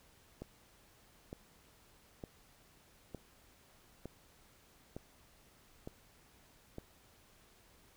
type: click train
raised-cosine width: 2 ms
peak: -30 dBFS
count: 8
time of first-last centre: 0.42-6.784 s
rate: 1.1 Hz
effects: pink hiss -65 dBFS RMS until 7.96 s